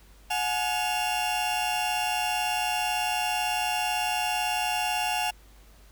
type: tone cluster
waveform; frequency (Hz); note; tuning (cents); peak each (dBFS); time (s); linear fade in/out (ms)
40% pulse; 728 / 846 / 2768; F#5 / G#5 / F7; -28 / +32 / -16; -29; 0.3-5.31; 10
effects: added 50 Hz sine -51 dBFS peak until 5.91 s + pink hiss -58 dBFS RMS until 5.91 s